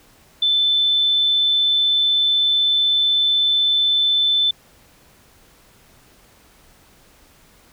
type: tone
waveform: sine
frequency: 3524 Hz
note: A7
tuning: 2 cents sharp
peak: -14 dBFS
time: 0.42-4.51 s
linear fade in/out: 5 ms
effects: pink hiss -52 dBFS RMS until 7.72 s